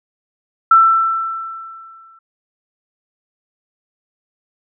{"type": "tone with exponential decay", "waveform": "sine", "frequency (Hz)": 1335, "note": "E6", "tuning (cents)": 22, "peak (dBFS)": -4, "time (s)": [0.71, 2.19], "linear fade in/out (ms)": 5, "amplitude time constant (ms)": 320, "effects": []}